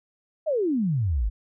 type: exponential sweep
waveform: sine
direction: down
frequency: 661 to 46 Hz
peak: -21 dBFS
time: 0.46-1.3 s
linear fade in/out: 20 ms
effects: none